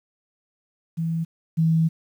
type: tone pair in turn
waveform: sine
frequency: 164.3 / 162.13 Hz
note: E3 / E3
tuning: -5 / -28 cents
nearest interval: unison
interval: 23 cents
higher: first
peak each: -22 / -16 dBFS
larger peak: second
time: 0.97-1.25 / 1.57-1.89 s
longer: second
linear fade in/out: 20 ms
effects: 9-bit